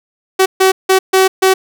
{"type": "tone bursts at uneven times", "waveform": "sawtooth", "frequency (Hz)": 379.3, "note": "F#4", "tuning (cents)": 43, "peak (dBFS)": -3, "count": 5, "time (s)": [[0.39, 0.46], [0.6, 0.72], [0.89, 0.99], [1.13, 1.28], [1.42, 1.54]], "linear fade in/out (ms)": 10, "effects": []}